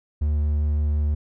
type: tone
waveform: triangle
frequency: 74.5 Hz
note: D2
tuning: 25 cents sharp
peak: -17 dBFS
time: 0.21-1.15 s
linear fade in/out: 10 ms
effects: none